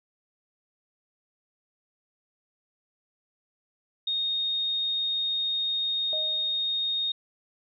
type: tone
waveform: sine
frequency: 3707 Hz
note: A#7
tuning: 10 cents flat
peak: -25 dBFS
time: 4.07-7.12 s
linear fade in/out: 5 ms
type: tone with exponential decay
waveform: sine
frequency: 622.3 Hz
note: D#5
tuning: in tune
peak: -32 dBFS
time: 6.13-6.78 s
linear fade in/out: 0 ms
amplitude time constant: 140 ms
effects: none